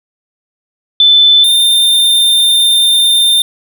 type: tone pair in turn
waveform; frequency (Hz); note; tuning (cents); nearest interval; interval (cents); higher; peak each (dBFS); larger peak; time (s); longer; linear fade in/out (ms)
sine / square; 3520 / 3609; A7 / A7; 0 / +43; unison; 43; second; -3 / -7; first; 1-1.44 / 1.44-3.42; second; 2
effects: none